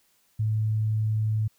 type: tone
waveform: sine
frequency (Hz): 108.6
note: A2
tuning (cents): -22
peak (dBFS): -22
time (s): 0.39-1.48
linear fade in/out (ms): 10
effects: white hiss -66 dBFS RMS until 1.58 s